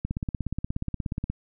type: click train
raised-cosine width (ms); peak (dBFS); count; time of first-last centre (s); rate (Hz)
5; -16; 22; 0.05-1.3; 16.8
effects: none